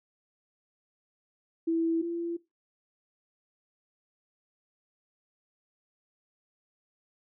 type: tone pair in turn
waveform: sine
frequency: 329.6 / 339.5 Hz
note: E4 / F4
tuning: 0 / -49 cents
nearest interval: minor second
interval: 51 cents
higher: second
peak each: -24 / -30 dBFS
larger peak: first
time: 1.67-2.02 / 2.02-2.37 s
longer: neither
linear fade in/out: 10 ms
effects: noise-tail reverb RT60 0.2 s tail -18 dB re dry